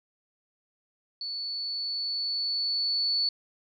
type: tone with level ramp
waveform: sine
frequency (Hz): 4450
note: C#8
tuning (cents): +6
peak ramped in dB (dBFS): -32 to -23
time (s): 1.21-3.29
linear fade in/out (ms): 2
effects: none